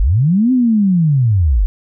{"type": "linear two-way sweep", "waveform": "sine", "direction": "up then down", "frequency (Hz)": [38.89, 261.6, 40.06], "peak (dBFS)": -9, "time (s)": [0, 1.66], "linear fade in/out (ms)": 0, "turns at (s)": 0.52, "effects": []}